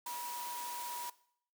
sine tone in noise, 966 Hz, B5, 39 cents flat, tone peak -40 dBFS, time 0.06-1.1 s, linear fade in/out 5 ms, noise white, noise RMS -45 dBFS, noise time 0.06-1.1 s, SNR +2 dB, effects noise-tail reverb RT60 0.6 s tail -19 dB re dry + high-pass 300 Hz 12 dB/octave

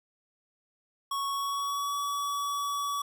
square tone with pitch glide, 1108.7 to 1138.6 Hz, C#6 to C#6, 0 to +46 cents, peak -30 dBFS, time 1.11-3.02 s, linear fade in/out 5 ms, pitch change +46 cents, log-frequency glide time 1.28-1.96 s, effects none

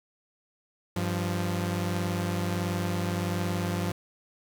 sawtooth tone pair together, 98 / 174.61 Hz, G2 / F3, 0 / 0 cents, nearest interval minor seventh, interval 1000 cents, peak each -26 dBFS, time 0.96-3.92 s, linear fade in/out 5 ms, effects 9-bit

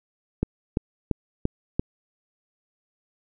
click train, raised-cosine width 3 ms, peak -9 dBFS, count 5, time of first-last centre 0.43-1.795 s, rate 2.93 Hz, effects none

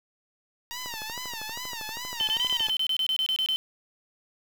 10% pulse tone with vibrato, 932.3 Hz, A#5, in tune, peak -25 dBFS, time 0.71-2.7 s, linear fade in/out 0 ms, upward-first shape sine, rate 2.4 Hz, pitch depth 140 cents each way
click train, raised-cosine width 1 ms, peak -26 dBFS, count 24, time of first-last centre 0.86-2.685 s, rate 12.6 Hz
sine tone bursts, 3072 Hz, G7, 36 cents flat, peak -23 dBFS, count 14, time 2.2-3.56 s, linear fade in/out 0 ms, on 73 ms, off 26 ms
effects 7-bit

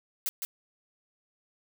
blue noise with echo, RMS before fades -30 dBFS, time 0.26-0.29 s, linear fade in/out 0 ms, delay 160 ms, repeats 1, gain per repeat -4 dB, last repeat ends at 0.45 s, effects none

